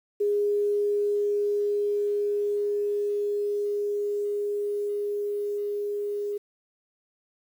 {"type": "tone with level ramp", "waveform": "sine", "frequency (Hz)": 411.1, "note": "G#4", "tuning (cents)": -18, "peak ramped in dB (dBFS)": [-21, -27], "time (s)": [0.2, 6.38], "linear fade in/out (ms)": 10, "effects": ["9-bit"]}